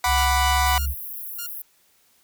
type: chord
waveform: sawtooth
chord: B minor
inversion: second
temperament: equal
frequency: 740 / 987.8 / 1174.7 Hz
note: F#5 / B5 / D6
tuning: 0 / 0 / 0 cents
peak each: -19 / -18 / -24 dBFS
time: 0.04-0.78 s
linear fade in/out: 2 ms
type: tone with pitch glide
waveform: sine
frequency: 67 to 68.53 Hz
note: C2 to C#2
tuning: +42 to -19 cents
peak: -22 dBFS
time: 0.05-0.95 s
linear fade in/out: 50 ms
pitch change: +39 cents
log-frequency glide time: 0.37-0.51 s
type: tone bursts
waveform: 5% pulse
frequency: 1415 Hz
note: F6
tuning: 22 cents sharp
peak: -20 dBFS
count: 3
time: 0.17-1.468 s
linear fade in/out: 10 ms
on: 86 ms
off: 520 ms
type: high-pass noise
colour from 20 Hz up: pink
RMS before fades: -34 dBFS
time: 0.66-1.62 s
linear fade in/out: 5 ms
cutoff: 11000 Hz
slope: 96 dB/octave
effects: white hiss -61 dBFS RMS until 2.23 s